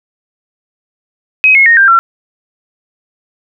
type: tone with pitch steps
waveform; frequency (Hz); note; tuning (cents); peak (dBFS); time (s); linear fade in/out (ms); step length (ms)
sine; 2534 / 2168 / 1855 / 1587.1 / 1357.9; D#7 / C#7 / A#6 / G6 / F6; +31 / -39 / -9 / +21 / -49; -3; 1.44-1.99; 0; 110
effects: none